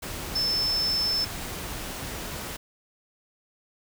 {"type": "tone in noise", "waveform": "sine", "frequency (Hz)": 5274, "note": "E8", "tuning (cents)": 0, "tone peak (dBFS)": -23, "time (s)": [0.35, 1.25], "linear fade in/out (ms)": 10, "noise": "pink", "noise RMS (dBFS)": -35, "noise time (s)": [0.02, 2.57], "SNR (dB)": 9, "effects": []}